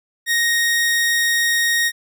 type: tone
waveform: sawtooth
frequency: 1867 Hz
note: A#6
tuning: 2 cents sharp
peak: -12 dBFS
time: 0.26-1.92 s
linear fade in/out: 50 ms
effects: none